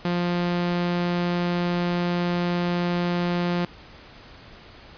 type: tone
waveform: sawtooth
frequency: 175.3 Hz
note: F3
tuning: 7 cents sharp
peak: -18 dBFS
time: 0.05-3.65 s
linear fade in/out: 2 ms
effects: pink hiss -46 dBFS RMS until 4.97 s + resampled to 11025 Hz